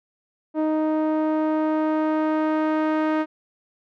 sawtooth tone with low-pass filter sweep, 311.1 Hz, D#4, in tune, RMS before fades -22 dBFS, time 0.54-3.26 s, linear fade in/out 50 ms, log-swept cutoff 760 to 1600 Hz, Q 1, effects none

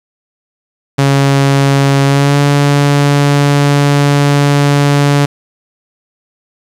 sawtooth tone with pitch glide, 138.59 to 143.06 Hz, C#3 to D3, 0 to -45 cents, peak -3 dBFS, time 0.98-5.26 s, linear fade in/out 10 ms, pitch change +55 cents, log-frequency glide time 2.05-2.37 s, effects low-pass 9000 Hz 12 dB/octave + 7-bit

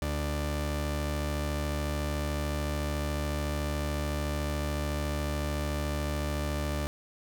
sawtooth tone pair together, 73.8 / 295.2 Hz, D2 / D4, +9 / +9 cents, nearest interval 2 octaves, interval 2400 cents, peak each -26 / -30 dBFS, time 0.02-6.87 s, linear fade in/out 0 ms, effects none

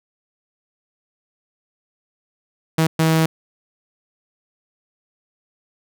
sawtooth tone bursts at uneven times, 160.7 Hz, E3, 44 cents flat, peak -10 dBFS, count 2, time 2.78-2.87 / 2.99-3.26 s, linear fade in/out 5 ms, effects none

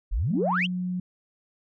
sine exponential sweep, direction up, 36.26 to 3322 Hz, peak -22 dBFS, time 0.11-0.67 s, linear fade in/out 20 ms
sine tone, 181.1 Hz, F#3, 37 cents flat, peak -26 dBFS, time 0.3-1 s, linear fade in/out 5 ms
effects tanh soft clip ceiling -14 dBFS

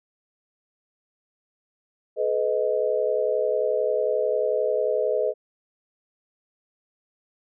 sine tone cluster, 429.8 / 501 / 625 Hz, A4 / B4 / D#5, -41 / +25 / +8 cents, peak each -25 dBFS, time 2.16-5.34 s, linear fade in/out 50 ms, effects none

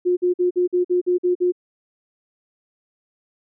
sine tone bursts, 358.2 Hz, F4, 44 cents sharp, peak -15 dBFS, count 9, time 0.05-1.522 s, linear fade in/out 20 ms, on 120 ms, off 49 ms, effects none

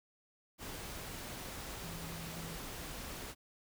sine tone in noise, 164.81 Hz, E3, in tune, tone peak -46 dBFS, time 1.81-2.59 s, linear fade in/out 50 ms, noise pink, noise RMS -45 dBFS, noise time 0.58-3.35 s, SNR -4 dB, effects none

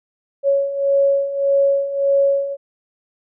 sine beating tone pair, 554.4 / 556.1 Hz, C#5 / C#5, 0 / +5 cents, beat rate 1.7 Hz, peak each -20 / -15 dBFS, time 0.43-2.57 s, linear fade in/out 50 ms, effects none

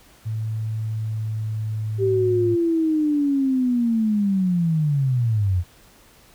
sine tone with pitch glide, 110 to 108.36 Hz, A2 to A2, 0 to -26 cents, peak -23 dBFS, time 0.25-2.56 s, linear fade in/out 20 ms, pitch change -26 cents, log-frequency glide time 0.77-1.92 s
sine linear sweep, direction down, 392 to 84.6 Hz, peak -17 dBFS, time 1.98-5.64 s, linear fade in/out 50 ms
effects pink hiss -52 dBFS RMS until 6.34 s

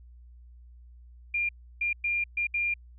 sine tone bursts at uneven times, 2400 Hz, D7, 37 cents sharp, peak -25 dBFS, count 5, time 1.34-1.49 / 1.81-1.93 / 2.04-2.24 / 2.37-2.47 / 2.54-2.74 s, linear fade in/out 5 ms, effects added 60 Hz sine -48 dBFS peak until 2.98 s

